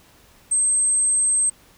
sine tone, 8330 Hz, C9, 9 cents flat, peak -15 dBFS, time 0.51-1.5 s, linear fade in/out 10 ms, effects tanh soft clip ceiling -12 dBFS + pink hiss -53 dBFS RMS until 1.77 s

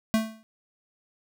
square tone with exponential decay, 220.8 Hz, A3, 6 cents sharp, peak -18 dBFS, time 0.14-0.43 s, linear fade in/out 0 ms, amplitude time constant 63 ms, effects none

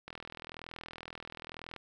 click train, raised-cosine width 0.3 ms, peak -27 dBFS, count 70, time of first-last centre 0.08-1.763 s, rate 41 Hz, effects none

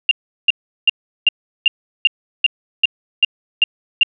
sine tone bursts, 2794 Hz, F7, in tune, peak -7 dBFS, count 11, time 0.09-4.032 s, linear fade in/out 2 ms, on 22 ms, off 370 ms, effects none

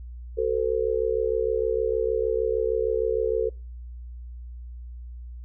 sine tone with amplitude modulation, 448.5 Hz, A4, 33 cents sharp, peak -17 dBFS, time 0.37-3.5 s, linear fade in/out 20 ms, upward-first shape sine, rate 66.5 Hz, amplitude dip 95%, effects noise-tail reverb RT60 0.3 s tail -24 dB re dry + added 60 Hz sine -36 dBFS peak until 5.44 s

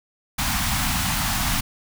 pink band-stop noise, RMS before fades -23 dBFS, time 0.38-1.61 s, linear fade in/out 10 ms, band 270 to 710 Hz, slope 48 dB/octave, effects none

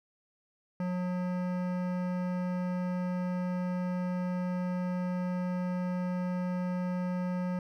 sine tone with hard clipping, 180.6 Hz, F#3, 42 cents flat, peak -32 dBFS, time 0.8-7.59 s, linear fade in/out 2 ms, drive 16 dB, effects none

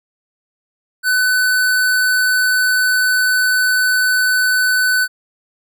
square tone, 1504 Hz, F#6, 28 cents sharp, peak -13 dBFS, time 1.03-5.08 s, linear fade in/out 50 ms, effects none

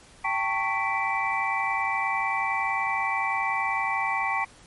sine tone cluster, 784 / 895 / 1112 / 1982 / 2331 Hz, G5 / A5 / C#6 / B6 / D7, 0 / +29 / +5 / +6 / -14 cents, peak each -30 dBFS, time 0.24-4.45 s, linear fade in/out 10 ms, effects pink hiss -52 dBFS RMS until 4.66 s + MP3 48 kbps

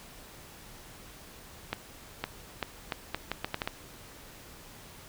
accelerating click train, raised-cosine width 0.3 ms, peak -14 dBFS, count 10, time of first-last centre 1.73-3.675 s, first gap 510 ms, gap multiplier 0.76, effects pink hiss -50 dBFS RMS until 5.08 s

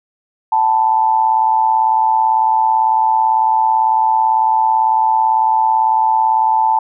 sine tone with amplitude modulation, 880 Hz, A5, in tune, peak -7 dBFS, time 0.52-6.79 s, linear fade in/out 5 ms, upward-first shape sine, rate 118 Hz, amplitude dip 70%, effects none

